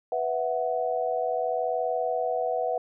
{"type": "chord", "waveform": "sine", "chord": "B suspended fourth", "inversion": "none", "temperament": "equal", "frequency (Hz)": [493.9, 659.3, 740], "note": ["B4", "E5", "F#5"], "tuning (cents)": [0, 0, 0], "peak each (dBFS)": -29, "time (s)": [0.12, 2.78], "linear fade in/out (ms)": 2, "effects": []}